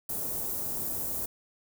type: band-stop noise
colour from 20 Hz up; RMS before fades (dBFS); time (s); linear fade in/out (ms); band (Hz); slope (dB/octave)
white; -33; 0.09-1.26; 5; 590 to 12000; 12
effects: none